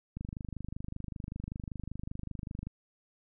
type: click train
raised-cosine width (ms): 5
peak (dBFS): -26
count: 64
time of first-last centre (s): 0.17-2.67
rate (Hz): 25.2
effects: none